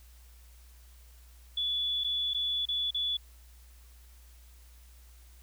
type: tone with dropouts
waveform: sine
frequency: 3435 Hz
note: A7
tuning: 42 cents flat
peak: -28 dBFS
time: 1.57-3.17 s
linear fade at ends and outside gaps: 5 ms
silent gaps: 2.038-2.044 / 2.336-2.345 / 2.655-2.686 / 2.908-2.945 s
effects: added 60 Hz sine -52 dBFS peak until 5.42 s + white hiss -62 dBFS RMS until 5.42 s